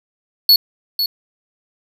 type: tone with echo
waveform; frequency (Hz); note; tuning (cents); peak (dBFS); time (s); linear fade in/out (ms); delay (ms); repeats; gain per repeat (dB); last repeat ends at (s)
square; 4400; C#8; -14; -7; 0.49-0.56; 2; 500; 1; -9; 1.06
effects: none